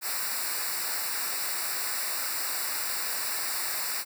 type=noise with comb filter; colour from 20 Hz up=white; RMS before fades=-31 dBFS; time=0.01-4.05 s; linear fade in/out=50 ms; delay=0.31 ms; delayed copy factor=-1; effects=none

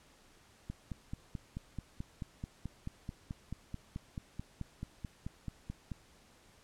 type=click train; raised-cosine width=5 ms; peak=-27 dBFS; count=25; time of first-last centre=0.7-5.917 s; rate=4.6 Hz; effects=pink hiss -63 dBFS RMS until 6.63 s + low-pass 10000 Hz 12 dB/octave

